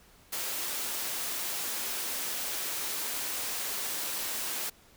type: high-pass noise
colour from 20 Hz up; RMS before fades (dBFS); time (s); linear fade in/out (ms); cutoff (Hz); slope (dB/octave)
white; -34; 0.32-4.7; 10; 250; 12
effects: pink hiss -59 dBFS RMS until 4.96 s